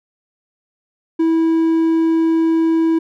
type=tone; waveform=triangle; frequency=326.2 Hz; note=E4; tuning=18 cents flat; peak=-10 dBFS; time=1.19-2.99 s; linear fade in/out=10 ms; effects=none